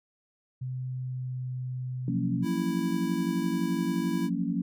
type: tone with pitch glide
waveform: sine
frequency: 128.1 to 127.07 Hz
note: C3 to B2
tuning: -36 to +50 cents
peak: -31 dBFS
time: 0.61-2.45 s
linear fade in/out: 10 ms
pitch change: -14 cents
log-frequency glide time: 0.91-1.48 s
type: chord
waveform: sine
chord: Gb major seventh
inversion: third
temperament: just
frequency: 173.43 / 185 / 231.2 / 277.5 Hz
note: F3 / Gb3 / Bb3 / Db4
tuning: -12 / 0 / -14 / +2 cents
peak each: -32 dBFS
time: 2.08-4.62 s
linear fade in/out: 2 ms
type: tone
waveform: square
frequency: 329.6 Hz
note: E4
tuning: in tune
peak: -33 dBFS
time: 2.42-4.3 s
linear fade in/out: 50 ms
effects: none